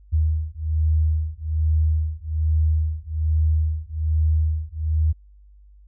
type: beating tone pair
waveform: sine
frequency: 77.78 / 78.98 Hz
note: D#2 / D#2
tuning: 0 / +26 cents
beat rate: 1.2 Hz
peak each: -21 dBFS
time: 0.12-5.13 s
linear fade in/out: 20 ms
effects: added 50 Hz sine -46 dBFS peak until 5.87 s